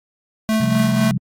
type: tone with tremolo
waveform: square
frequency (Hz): 219.2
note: A3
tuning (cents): -6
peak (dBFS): -15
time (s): 0.49-1.11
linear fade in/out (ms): 0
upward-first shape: triangle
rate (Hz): 4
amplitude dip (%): 45
type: chord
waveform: sine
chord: C suspended fourth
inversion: none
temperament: equal with one note detuned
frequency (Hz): 130.81 / 171.22 / 196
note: C3 / F3 / G3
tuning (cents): 0 / -34 / 0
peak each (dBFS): -20 / -24 / -22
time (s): 0.6-1.18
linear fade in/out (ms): 5
effects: AAC 48 kbps